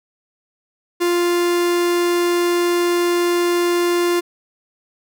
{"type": "tone", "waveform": "45% pulse", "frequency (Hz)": 349.2, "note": "F4", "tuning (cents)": 0, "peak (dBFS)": -15, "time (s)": [1, 4.21], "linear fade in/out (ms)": 20, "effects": []}